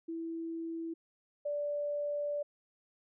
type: tone pair in turn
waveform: sine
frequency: 329.6 / 583.5 Hz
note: E4 / D5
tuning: 0 / -11 cents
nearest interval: minor seventh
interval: 989 cents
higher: second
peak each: -36 / -32 dBFS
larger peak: second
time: 0.08-0.94 / 1.45-2.43 s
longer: second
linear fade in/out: 10 ms
effects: none